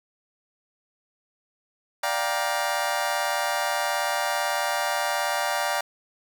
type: chord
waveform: 25% pulse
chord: G minor seventh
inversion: second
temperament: just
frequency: 588 / 705.6 / 784 / 940.8 Hz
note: D5 / F5 / G5 / Bb5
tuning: +2 / +18 / 0 / +16 cents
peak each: -26 dBFS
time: 2.03-5.81 s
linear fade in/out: 5 ms
effects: none